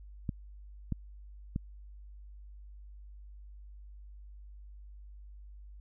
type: clicks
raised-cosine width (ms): 5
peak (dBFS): -20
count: 3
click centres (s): 0.292 / 0.923 / 1.561
effects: added 50 Hz sine -47 dBFS peak until 5.8 s